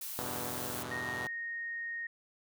blue noise, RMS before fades -41 dBFS, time 0.01-0.83 s, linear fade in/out 5 ms
5% pulse chord, E minor seventh, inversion none, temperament equal, 82.41 / 98 / 123.47 / 146.83 Hz, E2 / G2 / B2 / D3, 0 / 0 / 0 / 0 cents, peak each -35 / -34 / -30 / -36 dBFS, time 0.19-1.27 s, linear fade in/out 0 ms
sine tone, 1859 Hz, A#6, 5 cents flat, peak -36 dBFS, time 0.91-2.07 s, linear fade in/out 5 ms
effects none

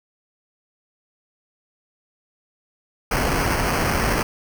pink noise with sample-and-hold, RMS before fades -21 dBFS, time 3.11-4.23 s, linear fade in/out 5 ms, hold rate 3675 Hz, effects none

